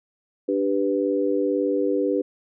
sine chord, G major, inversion second, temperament equal, 293.7 / 392 / 493.9 Hz, D4 / G4 / B4, 0 / 0 / 0 cents, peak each -24 dBFS, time 0.48-2.22 s, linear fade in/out 10 ms, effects none

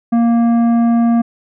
triangle tone with tanh clipping, 233.4 Hz, A#3, 2 cents sharp, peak -11 dBFS, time 0.12-1.22 s, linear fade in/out 10 ms, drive 14 dB, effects none

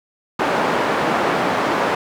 white band-pass noise, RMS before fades -19 dBFS, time 0.39-1.95 s, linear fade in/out 5 ms, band 200 to 1100 Hz, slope 12 dB/octave, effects none

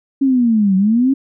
sine linear two-way sweep, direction down then up, 277.2 to 185.4 to 277.2 Hz, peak -10 dBFS, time 0.21-1.14 s, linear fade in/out 10 ms, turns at 0.76 s, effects none

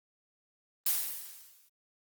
blue noise with exponential decay, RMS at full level -26 dBFS, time 0.86-1.69 s, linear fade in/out 5 ms, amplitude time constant 180 ms, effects Opus 24 kbps

